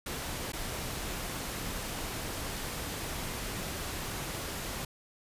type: noise with dropouts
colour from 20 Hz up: pink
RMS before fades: -37 dBFS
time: 0.06-4.85 s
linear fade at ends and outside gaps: 5 ms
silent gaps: 0.521-0.532 s
effects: resampled to 32000 Hz

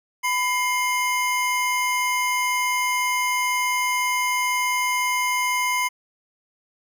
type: tone pair together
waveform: square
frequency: 999 / 2117 Hz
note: B5 / C7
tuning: +20 / +20 cents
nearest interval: octave + minor second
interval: 1300 cents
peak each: -24 dBFS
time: 0.23-5.89 s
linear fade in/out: 20 ms
effects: none

